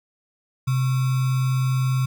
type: tone with sample-and-hold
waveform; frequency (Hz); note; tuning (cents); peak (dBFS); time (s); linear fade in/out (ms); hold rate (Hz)
sine; 129.9; C3; -12; -18; 0.67-2.06; 10; 1225
effects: none